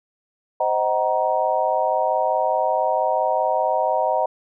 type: chord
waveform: sine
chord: C half-diminished seventh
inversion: none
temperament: just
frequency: 523.3 / 627.9 / 753.5 / 941.9 Hz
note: C5 / Eb5 / Gb5 / Bb5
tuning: 0 / +16 / +31 / +18 cents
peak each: -25 / -22 / -23 / -23 dBFS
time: 0.6-4.26 s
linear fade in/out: 5 ms
effects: none